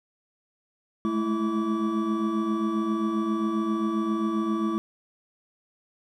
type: tone cluster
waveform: triangle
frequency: 210.2 / 217.7 / 331.7 / 1150 Hz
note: G#3 / A3 / E4 / D6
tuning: +21 / -18 / +11 / -37 cents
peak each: -31 / -26 / -25 / -31 dBFS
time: 1.05-4.78 s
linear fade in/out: 0 ms
effects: none